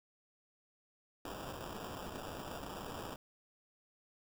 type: noise with sample-and-hold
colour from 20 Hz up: white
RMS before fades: -45 dBFS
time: 1.25-3.16 s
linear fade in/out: 2 ms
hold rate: 2100 Hz
effects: none